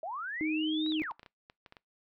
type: linear two-way sweep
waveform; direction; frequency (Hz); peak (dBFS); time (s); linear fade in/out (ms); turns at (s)
sine; up then down; 604 to 3951 to 808; -35; 0.03-1.12; 2; 0.9
type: tone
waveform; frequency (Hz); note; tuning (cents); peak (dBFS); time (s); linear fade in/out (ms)
sine; 311.6; D#4; +3; -29; 0.41-1.02; 0
type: clicks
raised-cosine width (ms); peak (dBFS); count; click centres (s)
0.3; -34; 12; 0.863 / 0.921 / 0.998 / 1.035 / 1.111 / 1.195 / 1.231 / 1.262 / 1.499 / 1.662 / 1.724 / 1.768
effects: noise-tail reverb RT60 0.2 s tail -24 dB re dry